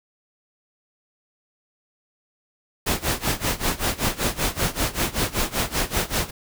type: noise with tremolo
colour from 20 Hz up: pink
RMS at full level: -21 dBFS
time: 2.86-6.31 s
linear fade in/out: 10 ms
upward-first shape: sine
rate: 5.2 Hz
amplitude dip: 90%
effects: none